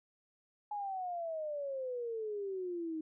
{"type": "exponential sweep", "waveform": "sine", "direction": "down", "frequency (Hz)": [843, 311.1], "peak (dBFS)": -36, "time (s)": [0.71, 3.01], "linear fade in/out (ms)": 5, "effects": []}